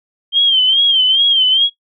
sine tone with vibrato, 3159 Hz, G7, 13 cents sharp, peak -8 dBFS, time 0.32-1.7 s, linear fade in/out 50 ms, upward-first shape sine, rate 2.4 Hz, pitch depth 85 cents each way, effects noise-tail reverb RT60 0.1 s tail -17 dB re dry

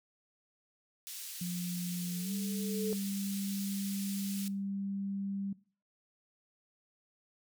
white band-pass noise, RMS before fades -44 dBFS, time 1.07-4.48 s, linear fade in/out 0 ms, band 3000 to 16000 Hz, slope 12 dB/octave
sine tone with pitch glide, 176.8 to 197.31 Hz, F3 to G3, +22 to +12 cents, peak -34 dBFS, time 1.41-5.53 s, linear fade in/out 5 ms, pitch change +190 cents, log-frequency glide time 2.21-2.32 s
sine tone with exponential growth, 434.4 Hz, A4, 22 cents flat, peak -31 dBFS, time 1.91-2.93 s, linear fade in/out 0 ms, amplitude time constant 220 ms
effects noise-tail reverb RT60 0.4 s tail -20 dB re dry

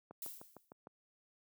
click train, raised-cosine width 1 ms, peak -37 dBFS, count 6, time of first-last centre 0.11-0.871 s, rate 6.57 Hz
violet noise with exponential decay, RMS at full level -42 dBFS, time 0.22-0.73 s, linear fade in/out 2 ms, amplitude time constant 110 ms
effects high-pass 150 Hz 12 dB/octave

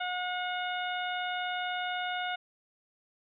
harmonic tone, 724 Hz, F#5, 38 cents flat, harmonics 1 / 2 / 3 / 4 / 5, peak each -34 / -36 / -41 / -41 / -42 dBFS, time 0-2.36 s, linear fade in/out 10 ms, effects none

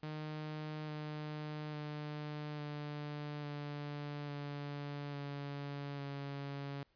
sawtooth tone with pitch steps, 153.5 / 151.56 / 149.65 / 147.76 / 145.89 / 144.05 / 142.23 / 140.44 Hz, D#3 / D#3 / D3 / D3 / D3 / D3 / C#3 / C#3, -23 / -45 / +33 / +11 / -11 / -33 / +45 / +23 cents, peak -37 dBFS, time 0.03-6.83 s, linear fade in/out 2 ms, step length 850 ms, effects pink hiss -75 dBFS RMS until 6.95 s + resampled to 11025 Hz

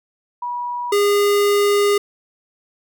sine / square tone pair in turn, 970 / 407.8 Hz, B5 / G#4, -31 / -32 cents, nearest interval octave + minor third, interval 1501 cents, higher first, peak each -22 / -14 dBFS, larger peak second, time 0.42-0.92 / 0.92-1.98 s, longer second, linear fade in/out 5 ms, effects none

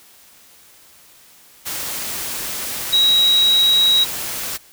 sine tone in noise, 3839 Hz, B7, 50 cents flat, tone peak -11 dBFS, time 2.92-4.05 s, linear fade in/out 20 ms, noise white, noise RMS -26 dBFS, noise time 1.65-4.58 s, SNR +12 dB, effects white hiss -48 dBFS RMS until 4.72 s

